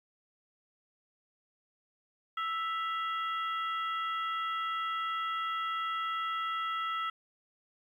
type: harmonic tone with a mistuned harmonic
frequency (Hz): 659.3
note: E5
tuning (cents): 0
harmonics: 2 / 3 / 4 / 5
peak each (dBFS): -32 / -41 / -46 / -43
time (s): 2.37-7.1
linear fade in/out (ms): 5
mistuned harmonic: 4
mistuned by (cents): +97
effects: 11-bit